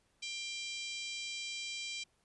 harmonic tone with a mistuned harmonic, 791 Hz, G5, 15 cents sharp, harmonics 3 / 4 / 5 / 6 / 7 / 8 / 9 / 10, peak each -43 / -45 / -47 / -49 / -50 / -51 / -52 / -53 dBFS, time 0.22-2.04 s, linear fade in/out 10 ms, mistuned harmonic 8, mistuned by -57 cents, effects pink hiss -74 dBFS RMS until 2.24 s + resampled to 24000 Hz

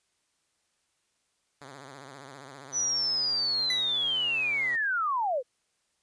5% pulse tone with vibrato, 136.8 Hz, C#3, 23 cents flat, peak -33 dBFS, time 1.61-4.76 s, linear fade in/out 5 ms, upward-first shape triangle, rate 15 Hz, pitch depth 130 cents each way
sine linear sweep, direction down, 6010 to 466.2 Hz, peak -25 dBFS, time 2.72-5.43 s, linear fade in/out 50 ms
square tone with exponential decay, 2007 Hz, B6, 27 cents sharp, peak -29 dBFS, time 3.7-3.96 s, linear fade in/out 2 ms, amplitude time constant 55 ms
effects white hiss -74 dBFS RMS until 6.02 s + resampled to 22050 Hz

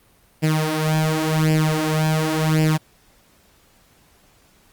sawtooth tone with flanger, 156.4 Hz, D#3, 9 cents sharp, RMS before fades -19 dBFS, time 0.42-2.78 s, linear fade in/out 20 ms, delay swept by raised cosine 0.39 to 5.19 ms, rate 0.91 Hz, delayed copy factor +0.75, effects pink hiss -56 dBFS RMS until 4.72 s + Opus 32 kbps

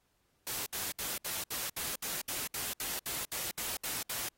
white noise bursts, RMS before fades -37 dBFS, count 15, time 0.47-4.286 s, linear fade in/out 0 ms, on 190 ms, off 69 ms, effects pink hiss -75 dBFS RMS until 4.37 s + AAC 48 kbps

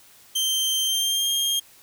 sawtooth tone with pitch glide, 3136 to 3219 Hz, G7 to G7, 0 to +45 cents, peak -18 dBFS, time 0.35-1.6 s, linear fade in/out 10 ms, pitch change +45 cents, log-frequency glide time 0.83-1.3 s, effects white hiss -52 dBFS RMS until 1.82 s

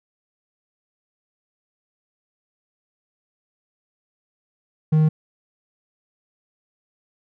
triangle tone, 155.56 Hz, D#3, in tune, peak -11 dBFS, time 4.92-5.09 s, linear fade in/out 10 ms, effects none

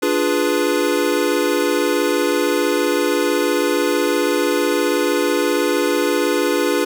square chord, D diminished seventh, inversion none, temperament equal, 293.7 / 349.2 / 415.3 / 493.9 Hz, D4 / F4 / Ab4 / Cb5, 0 / 0 / 0 / 0 cents, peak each -22 / -22 / -22 / -22 dBFS, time 0.02-6.85 s, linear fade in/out 10 ms, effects none

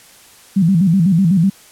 sine tone with vibrato, 179.2 Hz, F3, 45 cents sharp, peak -9 dBFS, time 0.56-1.5 s, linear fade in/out 10 ms, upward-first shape square, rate 8 Hz, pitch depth 150 cents each way, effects white hiss -44 dBFS RMS until 1.71 s + low-pass 12000 Hz 12 dB/octave

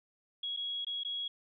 sine tone with dropouts, 3322 Hz, G#7, in tune, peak -34 dBFS, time 0.43-1.28 s, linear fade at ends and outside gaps 5 ms, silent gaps 0.565-0.571 / 0.848-0.867 / 1.035-1.048 s, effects none

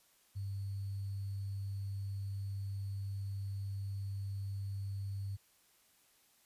sine tone with sample-and-hold, 98.6 Hz, G2, 11 cents sharp, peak -37 dBFS, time 0.35-5.37 s, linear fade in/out 20 ms, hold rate 4410 Hz, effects white hiss -69 dBFS RMS until 6.45 s + resampled to 32000 Hz

